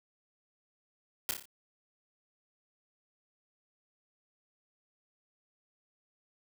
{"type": "noise with echo", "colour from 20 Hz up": "white", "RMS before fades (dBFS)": -31, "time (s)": [1.29, 1.31], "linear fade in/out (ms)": 0, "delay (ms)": 29, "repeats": 5, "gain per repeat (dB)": -5, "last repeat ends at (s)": 1.455, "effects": []}